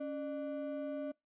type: ring-modulated tone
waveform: triangle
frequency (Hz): 440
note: A4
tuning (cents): 0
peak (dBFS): -32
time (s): 0-1.12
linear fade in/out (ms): 10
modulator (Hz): 162
effects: noise-tail reverb RT60 0.2 s tail -23 dB re dry + resampled to 8000 Hz